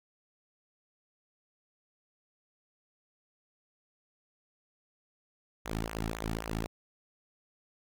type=tone with flanger; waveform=sawtooth; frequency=55 Hz; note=A1; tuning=in tune; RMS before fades=-36 dBFS; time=5.65-6.67 s; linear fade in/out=10 ms; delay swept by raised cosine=0.2 to 2 ms; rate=3.8 Hz; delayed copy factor=-0.8; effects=none